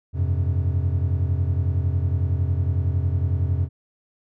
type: chord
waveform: triangle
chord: F suspended second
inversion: none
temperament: just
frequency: 87.31 / 98.22 / 130.96 Hz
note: F2 / G2 / C3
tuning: 0 / +4 / +2 cents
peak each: -19 / -24 / -25 dBFS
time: 0.13-3.69 s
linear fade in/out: 50 ms
effects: none